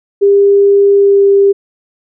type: tone with pitch glide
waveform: sine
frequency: 400.4 to 397.4 Hz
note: G4 to G4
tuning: +37 to +24 cents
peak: -4 dBFS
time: 0.21-1.53 s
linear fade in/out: 20 ms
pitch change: -13 cents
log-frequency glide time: 0.94-1.25 s
effects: none